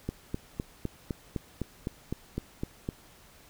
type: click train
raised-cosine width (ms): 3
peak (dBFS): -18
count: 12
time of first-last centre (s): 0.09-2.889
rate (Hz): 3.93
effects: pink hiss -56 dBFS RMS until 3.49 s